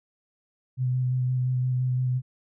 sine tone with vibrato, 127 Hz, B2, 49 cents sharp, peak -22 dBFS, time 0.77-2.22 s, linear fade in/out 50 ms, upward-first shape square, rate 5.8 Hz, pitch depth 13 cents each way, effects none

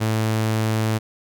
sawtooth tone, 110 Hz, A2, in tune, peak -15 dBFS, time 0-0.99 s, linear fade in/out 20 ms, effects none

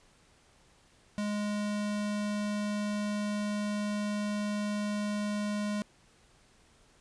square tone, 207.7 Hz, G#3, in tune, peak -31 dBFS, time 1.18-5.82 s, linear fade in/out 0 ms, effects pink hiss -63 dBFS RMS until 7 s + resampled to 22050 Hz

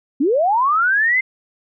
sine linear sweep, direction up, 248.2 to 2103 Hz, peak -13 dBFS, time 0.2-1.21 s, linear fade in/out 10 ms, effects none

